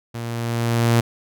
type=tone with level ramp; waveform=sawtooth; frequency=117 Hz; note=A#2; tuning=7 cents sharp; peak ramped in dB=-24 to -9 dBFS; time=0.14-1.01 s; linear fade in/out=10 ms; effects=none